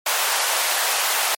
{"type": "high-pass noise", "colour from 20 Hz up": "pink", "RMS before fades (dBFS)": -21, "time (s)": [0.06, 1.35], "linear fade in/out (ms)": 5, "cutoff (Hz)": 640, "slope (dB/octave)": 24, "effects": ["MP3 64 kbps"]}